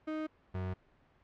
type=tone pair in turn; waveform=35% pulse; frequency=311.1 / 92.78 Hz; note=D#4 / F#2; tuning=0 / +5 cents; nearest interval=octave + major sixth; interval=2095 cents; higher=first; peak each=-33 / -33 dBFS; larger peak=neither; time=0.07-0.27 / 0.54-0.74 s; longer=neither; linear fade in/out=10 ms; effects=pink hiss -67 dBFS RMS until 1.23 s + low-pass 2000 Hz 12 dB/octave